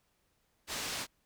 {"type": "low-pass noise", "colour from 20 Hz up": "white", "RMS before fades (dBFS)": -38, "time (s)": [0.67, 1.07], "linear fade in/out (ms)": 50, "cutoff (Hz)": 6300, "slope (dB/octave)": 12, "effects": ["pink hiss -75 dBFS RMS until 1.25 s"]}